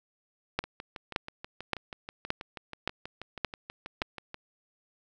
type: two click trains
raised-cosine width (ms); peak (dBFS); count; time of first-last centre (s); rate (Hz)
0.3; -23 / -11; 24 / 7; 0.64-4.344 / 0.59-4.019; 6.21 / 1.75
effects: none